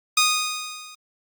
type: tone with level ramp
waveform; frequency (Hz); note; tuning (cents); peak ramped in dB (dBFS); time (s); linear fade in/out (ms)
10% pulse; 1239; D#6; -8; -6 to -33; 0.17-0.95; 5
effects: Opus 32 kbps